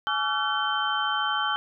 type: tone cluster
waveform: sine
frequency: 847 / 1145 / 1361 / 1514 / 3097 Hz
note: G#5 / D6 / F6 / F#6 / G7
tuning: +34 / -44 / -45 / +39 / -22 cents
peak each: -30 dBFS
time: 0.07-1.56 s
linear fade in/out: 0 ms
effects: none